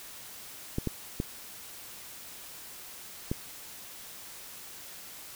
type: clicks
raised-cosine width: 3 ms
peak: -16 dBFS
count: 4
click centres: 0.784 / 0.873 / 1.201 / 3.315 s
effects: white hiss -46 dBFS RMS until 5.35 s